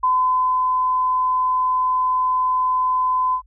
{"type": "tone with ADSR envelope", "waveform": "sine", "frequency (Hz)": 1017, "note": "C6", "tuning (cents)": -50, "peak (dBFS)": -14, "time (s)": [0.03, 3.42], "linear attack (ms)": 9, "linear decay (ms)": 570, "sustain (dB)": -2, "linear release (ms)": 83, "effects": ["added 50 Hz sine -49 dBFS peak until 3.46 s"]}